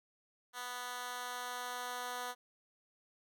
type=tone with high-pass filter sweep; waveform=10% pulse; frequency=246.9 Hz; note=B3; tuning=in tune; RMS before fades=-42 dBFS; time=0.53-2.35 s; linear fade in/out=50 ms; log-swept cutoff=1100 to 650 Hz; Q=0.79; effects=none